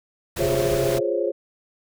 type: noise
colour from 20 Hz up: pink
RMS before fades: -30 dBFS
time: 0.36-0.99 s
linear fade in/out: 10 ms
type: chord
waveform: sine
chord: Db major seventh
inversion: first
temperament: equal with one note detuned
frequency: 349.2 / 414.1 / 523.3 / 554.4 Hz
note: F4 / Ab4 / C5 / Db5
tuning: 0 / -5 / 0 / 0 cents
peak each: -26 dBFS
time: 0.38-1.32 s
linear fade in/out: 20 ms
type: harmonic tone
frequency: 133.3 Hz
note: C3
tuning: 33 cents sharp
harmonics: 1 / 3 / 5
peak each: -29 / -31 / -28 dBFS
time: 0.39-1.01 s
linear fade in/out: 20 ms
effects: none